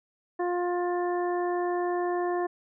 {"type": "harmonic tone", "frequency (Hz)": 353.6, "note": "F4", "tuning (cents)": 22, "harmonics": [1, 2, 3, 4, 5], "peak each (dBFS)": [-27, -31, -36, -49, -40], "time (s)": [0.39, 2.47], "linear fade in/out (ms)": 10, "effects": []}